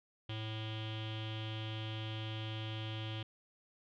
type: tone with low-pass filter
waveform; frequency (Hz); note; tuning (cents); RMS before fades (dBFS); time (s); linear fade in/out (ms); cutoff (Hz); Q
square; 109.5; A2; -8; -41; 0.29-3.23; 5; 3200; 8.5
effects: none